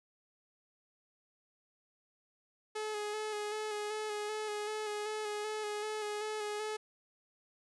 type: tone with vibrato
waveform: sawtooth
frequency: 423.8 Hz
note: G#4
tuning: 35 cents sharp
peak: -32 dBFS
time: 2.75-6.77 s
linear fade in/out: 10 ms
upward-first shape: square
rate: 2.6 Hz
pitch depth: 23 cents each way
effects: resampled to 24000 Hz